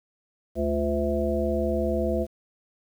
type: harmonic tone with a mistuned harmonic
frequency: 72.9 Hz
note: D2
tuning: 12 cents flat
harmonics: 1 / 3 / 5 / 7 / 9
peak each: -29 / -29 / -29 / -29 / -29 dBFS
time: 0.55-2.27 s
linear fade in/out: 50 ms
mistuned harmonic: 5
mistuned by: -74 cents
effects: 9-bit

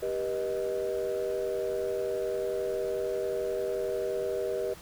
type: chord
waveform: sine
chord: G augmented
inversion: none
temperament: equal with one note detuned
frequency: 392 / 483.2 / 622.3 Hz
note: G4 / B4 / D#5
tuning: 0 / -38 / 0 cents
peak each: -31 / -31 / -33 dBFS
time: 0.02-4.74 s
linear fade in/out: 10 ms
effects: tanh soft clip ceiling -23 dBFS + pink hiss -49 dBFS RMS until 4.81 s

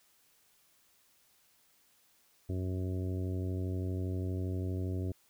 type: harmonic tone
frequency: 92.5 Hz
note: F#2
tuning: in tune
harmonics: 1 / 2 / 3 / 4 / 5 / 6 / 7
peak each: -33 / -43 / -41 / -43 / -50 / -53 / -52 dBFS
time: 2.49-5.12 s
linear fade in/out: 5 ms
effects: white hiss -68 dBFS RMS until 5.29 s

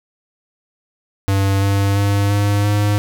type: tone with pitch steps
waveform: square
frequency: 98 / 99.31 / 100.64 / 101.98 / 103.35 Hz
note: G2 / G2 / G2 / G#2 / G#2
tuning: 0 / +23 / +46 / -31 / -8 cents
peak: -14 dBFS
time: 1.28-2.98 s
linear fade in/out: 0 ms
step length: 340 ms
effects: none

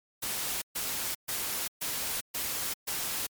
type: noise bursts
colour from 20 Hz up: white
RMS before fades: -33 dBFS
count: 6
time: 0.22-3.27 s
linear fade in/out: 10 ms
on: 400 ms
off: 130 ms
effects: MP3 96 kbps

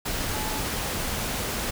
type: tone in noise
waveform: sine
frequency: 860 Hz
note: A5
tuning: 40 cents flat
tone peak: -35 dBFS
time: 0.34-0.6 s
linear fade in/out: 10 ms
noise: pink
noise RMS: -29 dBFS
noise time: 0.05-1.71 s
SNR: -9 dB
effects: none

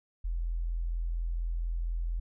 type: tone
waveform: sine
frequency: 42.13 Hz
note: E1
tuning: 38 cents sharp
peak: -29 dBFS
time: 0.24-2.2 s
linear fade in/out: 10 ms
effects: none

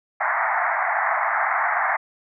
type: band-pass noise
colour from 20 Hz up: pink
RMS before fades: -22 dBFS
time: 0.2-1.97 s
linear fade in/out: 10 ms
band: 660 to 2100 Hz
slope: 96 dB/octave
effects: none

